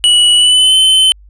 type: tone with pitch glide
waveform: square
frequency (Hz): 2937 to 3062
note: F#7 to G7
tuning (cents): -13 to -41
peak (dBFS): -6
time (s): 0.04-1.12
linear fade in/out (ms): 0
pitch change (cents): +72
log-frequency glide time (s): 0.35-0.75
effects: added 50 Hz sine -37 dBFS peak until 1.29 s + resampled to 22050 Hz